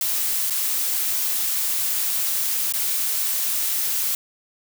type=noise with dropouts; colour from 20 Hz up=blue; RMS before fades=-23 dBFS; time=0.01-4.15 s; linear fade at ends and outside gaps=2 ms; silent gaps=0.5-0.505 / 2.724-2.737 s; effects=none